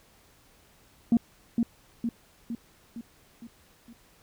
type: tone with echo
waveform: sine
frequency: 233.1 Hz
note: A#3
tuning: in tune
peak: -15 dBFS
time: 1.12-1.17 s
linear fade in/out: 2 ms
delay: 460 ms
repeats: 6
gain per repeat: -5 dB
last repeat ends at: 3.93 s
effects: tanh soft clip ceiling -15 dBFS + pink hiss -60 dBFS RMS until 4.22 s